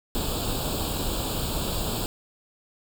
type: noise with comb filter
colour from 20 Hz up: pink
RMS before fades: -28 dBFS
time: 0.15-2.06 s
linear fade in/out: 0 ms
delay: 0.25 ms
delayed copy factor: +0.9
effects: none